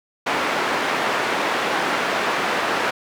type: band-pass noise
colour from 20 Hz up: white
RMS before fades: -22 dBFS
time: 0.26-2.91 s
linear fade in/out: 10 ms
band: 260 to 1700 Hz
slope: 12 dB/octave
effects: none